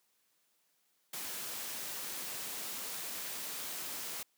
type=noise; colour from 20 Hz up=white; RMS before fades=-41 dBFS; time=1.13-4.23 s; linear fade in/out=5 ms; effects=white hiss -75 dBFS RMS until 4.37 s + high-pass 150 Hz 12 dB/octave